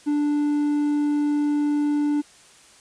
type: tone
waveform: triangle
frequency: 293.7 Hz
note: D4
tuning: in tune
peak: -17 dBFS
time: 0.06-2.22 s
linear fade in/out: 20 ms
effects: white hiss -51 dBFS RMS until 2.8 s + resampled to 22050 Hz